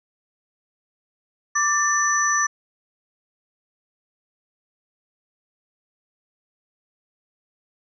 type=tone cluster; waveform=sine; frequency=1172 / 1782 / 5950 Hz; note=D6 / A6 / F#8; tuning=-4 / +22 / +9 cents; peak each=-22 dBFS; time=1.55-2.47 s; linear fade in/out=10 ms; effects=none